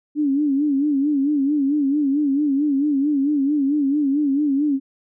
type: tone with vibrato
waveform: sine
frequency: 285.2 Hz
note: C#4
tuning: 49 cents sharp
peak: -16 dBFS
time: 0.15-4.8 s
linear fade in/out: 50 ms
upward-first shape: sine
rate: 4.5 Hz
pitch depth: 100 cents each way
effects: none